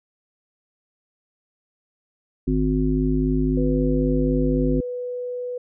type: harmonic tone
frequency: 51.91 Hz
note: G#1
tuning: in tune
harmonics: 1 / 3 / 5 / 7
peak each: -23 / -25 / -21 / -27 dBFS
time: 2.47-4.81 s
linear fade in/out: 10 ms
type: tone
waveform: sine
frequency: 493.9 Hz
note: B4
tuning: in tune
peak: -26 dBFS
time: 3.57-5.58 s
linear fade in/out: 5 ms
effects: none